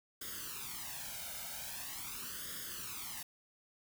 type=noise with flanger; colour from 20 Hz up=white; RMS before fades=-44 dBFS; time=0.21-3.23 s; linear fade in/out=5 ms; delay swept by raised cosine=0.59 to 1.37 ms; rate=0.43 Hz; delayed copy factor=+0.8; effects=none